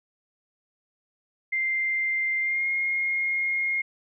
sine tone with pitch glide, 2093 to 2141 Hz, C7 to C7, 0 to +39 cents, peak -23 dBFS, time 1.52-3.82 s, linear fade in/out 10 ms, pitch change +39 cents, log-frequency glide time 2.4-2.67 s, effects none

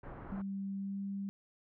pink low-pass noise, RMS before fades -47 dBFS, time 0.03-0.42 s, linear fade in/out 5 ms, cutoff 1500 Hz, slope 24 dB/octave
sine tone with pitch glide, 196 to 197.71 Hz, G3 to G3, 0 to +15 cents, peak -36 dBFS, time 0.32-1.29 s, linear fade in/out 0 ms, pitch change +15 cents, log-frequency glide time 0.77-1 s
effects none

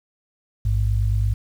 sine tone pair together, 55 / 103.83 Hz, A1 / G#2, 0 / 0 cents, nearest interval major seventh, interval 1100 cents, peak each -20 dBFS, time 0.65-1.34 s, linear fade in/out 5 ms, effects 8-bit

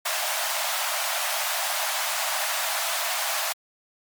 pink high-pass noise, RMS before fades -27 dBFS, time 0.05-3.53 s, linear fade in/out 10 ms, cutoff 600 Hz, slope 96 dB/octave, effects Opus 48 kbps

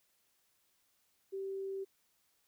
sine tone, 388.1 Hz, G4, 17 cents flat, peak -37 dBFS, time 1.32-1.85 s, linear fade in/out 20 ms, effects white hiss -75 dBFS RMS until 2.47 s

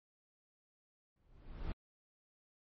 brown noise with exponential growth, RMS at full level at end -35 dBFS, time 1.16-1.72 s, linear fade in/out 2 ms, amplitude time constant 120 ms, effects low-pass 4000 Hz 12 dB/octave + MP3 32 kbps

